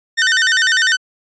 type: tone with vibrato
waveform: sawtooth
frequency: 1662 Hz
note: G#6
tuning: 1 cent sharp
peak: -8 dBFS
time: 0.17-0.97 s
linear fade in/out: 20 ms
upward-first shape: square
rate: 10 Hz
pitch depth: 160 cents each way
effects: resampled to 16000 Hz